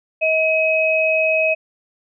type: tone pair together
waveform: sine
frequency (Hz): 636 / 2544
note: D#5 / D#7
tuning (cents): +38 / +38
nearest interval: 2 octaves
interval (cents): 2400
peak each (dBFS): -17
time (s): 0.21-1.55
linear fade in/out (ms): 20
effects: none